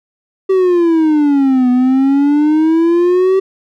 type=exponential two-way sweep; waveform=triangle; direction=down then up; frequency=386.5 to 246.9 to 386.5 Hz; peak=-6 dBFS; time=0.49-3.4 s; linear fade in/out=10 ms; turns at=1.7 s; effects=none